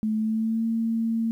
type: tone with pitch glide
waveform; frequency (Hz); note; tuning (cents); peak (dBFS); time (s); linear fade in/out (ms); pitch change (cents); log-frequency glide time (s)
sine; 216.7 to 226.9; A3 to A#3; -26 to -47; -22; 0.03-1.31; 0; +79; 0.15-0.65
effects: 10-bit